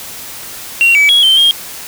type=tone with pitch steps; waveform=sine; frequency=2748 / 2289 / 3322 / 3113 / 3230 Hz; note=F7 / D7 / G#7 / G7 / G#7; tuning=-29 / -45 / 0 / -13 / -49 cents; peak=-3 dBFS; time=0.81-1.51 s; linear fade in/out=0 ms; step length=140 ms; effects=tanh soft clip ceiling -4 dBFS + white hiss -28 dBFS RMS until 1.87 s